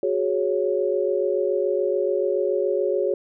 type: chord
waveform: sine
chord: F# suspended second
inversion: none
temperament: equal with one note detuned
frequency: 368.3 / 415.3 / 554.4 Hz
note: F#4 / G#4 / C#5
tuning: -8 / 0 / 0 cents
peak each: -24 dBFS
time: 0.03-3.14 s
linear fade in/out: 2 ms
effects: none